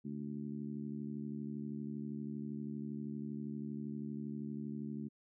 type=harmonic tone; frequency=72.6 Hz; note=D2; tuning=19 cents flat; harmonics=2 / 3 / 4 / 5; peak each=-46 / -41 / -48 / -53 dBFS; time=0.04-5.09 s; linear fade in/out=20 ms; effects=none